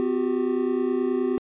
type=tone cluster; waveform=triangle; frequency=254.1 / 361.9 / 391.5 Hz; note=B3 / F#4 / G4; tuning=+49 / -38 / -2 cents; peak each=-24 dBFS; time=0-1.38 s; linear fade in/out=0 ms; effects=resampled to 8000 Hz